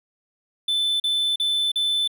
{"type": "tone bursts", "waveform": "triangle", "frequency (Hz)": 3520, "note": "A7", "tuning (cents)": 0, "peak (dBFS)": -18, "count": 4, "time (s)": [0.68, 2.077], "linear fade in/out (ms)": 5, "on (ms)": 320, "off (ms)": 39, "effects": []}